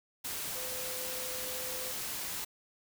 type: tone in noise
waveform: sine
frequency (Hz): 510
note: C5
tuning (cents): -44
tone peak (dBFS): -44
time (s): 0.55-1.92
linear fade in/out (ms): 10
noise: white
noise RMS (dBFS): -38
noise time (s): 0.24-2.45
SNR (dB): -9
effects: none